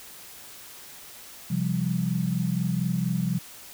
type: chord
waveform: sine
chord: C suspended fourth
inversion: none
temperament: equal with one note detuned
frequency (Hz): 130.81 / 171.81 / 196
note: C3 / F3 / G3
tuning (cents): 0 / -28 / 0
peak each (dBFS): -29 / -26 / -29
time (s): 1.5-3.39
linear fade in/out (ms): 10
effects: white hiss -45 dBFS RMS until 3.73 s